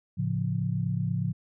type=chord; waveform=sine; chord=A augmented; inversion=none; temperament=equal; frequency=110 / 138.59 / 174.61 Hz; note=A2 / C#3 / E#3; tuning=0 / 0 / 0 cents; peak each=-30 dBFS; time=0.17-1.33 s; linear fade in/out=20 ms; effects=none